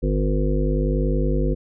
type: harmonic tone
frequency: 50.6 Hz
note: G#1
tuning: 44 cents flat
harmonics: 1 / 3 / 5 / 7 / 9 / 10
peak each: -20 / -25 / -27 / -28 / -30 / -30 dBFS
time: 0.02-1.55 s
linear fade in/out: 20 ms
effects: none